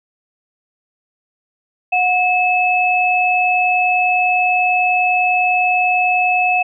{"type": "tone pair together", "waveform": "sine", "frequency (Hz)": [729.6, 2600], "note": ["F#5", "E7"], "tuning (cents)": [-24, -24], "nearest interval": "octave + minor seventh", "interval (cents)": 2200, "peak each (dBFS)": -15, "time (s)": [1.92, 6.63], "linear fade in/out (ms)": 10, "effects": []}